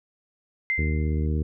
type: tone with exponential decay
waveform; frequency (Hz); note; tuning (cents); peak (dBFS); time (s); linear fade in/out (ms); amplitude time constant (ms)
sine; 2083; C7; -8; -20; 0.7-1.26; 0; 120
type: harmonic tone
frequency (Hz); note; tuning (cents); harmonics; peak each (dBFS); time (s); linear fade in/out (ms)
76.8; D#2; -22; 1 / 2 / 3 / 4 / 5 / 6; -23 / -29 / -33 / -35 / -37 / -39; 0.78-1.43; 5
effects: none